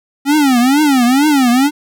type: tone with vibrato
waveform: square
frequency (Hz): 270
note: C#4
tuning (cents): -45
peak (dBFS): -9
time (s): 0.25-1.71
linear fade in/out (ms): 50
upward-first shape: triangle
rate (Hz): 2.2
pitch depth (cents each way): 250
effects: none